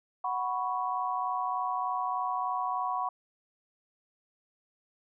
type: chord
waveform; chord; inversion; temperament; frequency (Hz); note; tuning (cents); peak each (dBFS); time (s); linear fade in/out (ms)
sine; F# suspended fourth; none; just; 740 / 986.7 / 1110; F#5 / B5 / C#6; 0 / -2 / +2; -33; 0.24-3.09; 5
effects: none